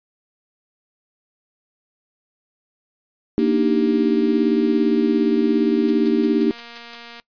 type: chord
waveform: sine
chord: Eb major seventh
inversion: second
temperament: equal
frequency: 233.1 / 293.7 / 311.1 / 392 Hz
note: Bb3 / D4 / Eb4 / G4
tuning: 0 / 0 / 0 / 0 cents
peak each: -19 / -21 / -20 / -21 dBFS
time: 3.38-6.51 s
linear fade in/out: 0 ms
type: click train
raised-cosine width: 0.2 ms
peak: -22 dBFS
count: 896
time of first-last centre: 3.39-7.199 s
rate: 235 Hz
type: noise bursts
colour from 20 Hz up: blue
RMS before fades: -30 dBFS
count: 7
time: 5.88-6.955 s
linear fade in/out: 2 ms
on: 25 ms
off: 150 ms
effects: noise-tail reverb RT60 0.1 s tail -21 dB re dry + resampled to 11025 Hz